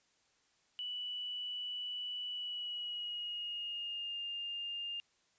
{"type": "tone with pitch glide", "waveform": "sine", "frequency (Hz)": [2960, 2810], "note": ["F#7", "F7"], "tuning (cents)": [0, 10], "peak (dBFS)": -38, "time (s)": [0.79, 5], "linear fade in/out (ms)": 0, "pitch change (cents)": -90, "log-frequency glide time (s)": [2.28, 4.2], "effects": ["white hiss -73 dBFS RMS until 5.38 s", "resampled to 16000 Hz"]}